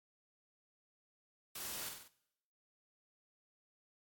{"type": "noise with echo", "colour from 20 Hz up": "white", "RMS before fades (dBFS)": -45, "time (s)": [1.55, 1.89], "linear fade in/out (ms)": 5, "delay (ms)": 48, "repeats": 4, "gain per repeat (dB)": -4, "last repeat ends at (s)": 2.082, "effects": ["noise-tail reverb RT60 0.8 s tail -20 dB re dry", "AAC 64 kbps"]}